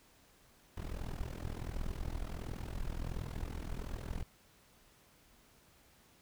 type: noise with amplitude modulation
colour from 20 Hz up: brown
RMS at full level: -36 dBFS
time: 0.77-4.23 s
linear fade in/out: 5 ms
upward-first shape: sine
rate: 41.4 Hz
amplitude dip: 90%
effects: pink hiss -65 dBFS RMS until 6.21 s